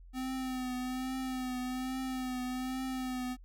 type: tone with vibrato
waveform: square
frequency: 256.3 Hz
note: C4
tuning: 36 cents flat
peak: -35 dBFS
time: 0.13-3.37 s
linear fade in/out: 50 ms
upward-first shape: triangle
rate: 1.2 Hz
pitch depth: 39 cents each way
effects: added 43 Hz sine -50 dBFS peak until 3.44 s